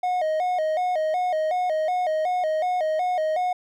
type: tone with vibrato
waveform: triangle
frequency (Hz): 674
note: E5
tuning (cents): +38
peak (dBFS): -19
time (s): 0.03-3.53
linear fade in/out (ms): 5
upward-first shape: square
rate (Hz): 2.7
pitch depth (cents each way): 130
effects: none